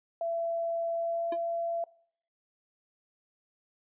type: tone with pitch glide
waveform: sine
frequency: 671 to 676.1 Hz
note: E5 to E5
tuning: +31 to +44 cents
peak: -29 dBFS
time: 0.21-1.84 s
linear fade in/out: 2 ms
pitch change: +13 cents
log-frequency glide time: 0.93-1.31 s
type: tone with exponential decay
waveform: square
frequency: 341.3 Hz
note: F4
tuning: 40 cents flat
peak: -33 dBFS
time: 1.32-1.39 s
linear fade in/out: 5 ms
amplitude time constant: 15 ms
effects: noise-tail reverb RT60 0.6 s tail -22 dB re dry + resampled to 8000 Hz